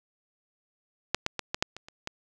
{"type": "clicks", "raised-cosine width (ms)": 0.2, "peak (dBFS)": [-6, -9, -13, -11, -6, -23, -28, -16], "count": 8, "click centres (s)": [1.146, 1.264, 1.393, 1.545, 1.625, 1.766, 1.885, 2.074], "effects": []}